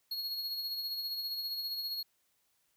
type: tone with tremolo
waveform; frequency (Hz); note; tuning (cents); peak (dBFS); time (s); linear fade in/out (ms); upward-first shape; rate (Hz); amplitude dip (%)
square; 4314; C#8; -48; -34; 0.11-2.03; 5; sine; 15; 40
effects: white hiss -75 dBFS RMS until 2.76 s